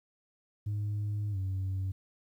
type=tone with pitch glide; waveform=sine; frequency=103.83 to 95.21 Hz; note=G#2 to G2; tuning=0 to -50 cents; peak=-28 dBFS; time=0.66-1.92 s; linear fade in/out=10 ms; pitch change=-150 cents; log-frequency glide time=1.31-1.37 s; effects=tanh soft clip ceiling -29 dBFS + 11-bit